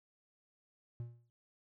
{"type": "tone with exponential decay", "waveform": "triangle", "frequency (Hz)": 118.7, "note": "A#2", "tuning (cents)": 32, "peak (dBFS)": -35, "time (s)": [1, 1.3], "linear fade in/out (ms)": 0, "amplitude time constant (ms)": 65, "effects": []}